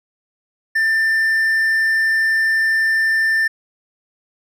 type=tone; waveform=triangle; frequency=1786 Hz; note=A6; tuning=25 cents sharp; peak=-12 dBFS; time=0.75-3.48 s; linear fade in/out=10 ms; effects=none